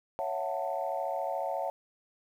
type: chord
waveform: sine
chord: F# minor seventh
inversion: second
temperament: just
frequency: 555 / 666 / 740 / 888 Hz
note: C#5 / E5 / F#5 / A5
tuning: +2 / +18 / 0 / +16 cents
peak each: -35 / -35 / -35 / -37 dBFS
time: 0.19-1.7 s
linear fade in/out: 0 ms
effects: tanh soft clip ceiling -20 dBFS + 10-bit